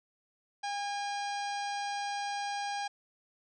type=harmonic tone with a mistuned harmonic; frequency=809 Hz; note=G#5; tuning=46 cents flat; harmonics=1 / 2 / 3 / 4 / 5 / 6 / 7 / 8 / 10; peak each=-34 / -42 / -46 / -47 / -49 / -47 / -49 / -55 / -55 dBFS; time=0.63-2.88 s; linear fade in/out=10 ms; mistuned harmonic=2; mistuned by=+21 cents; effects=none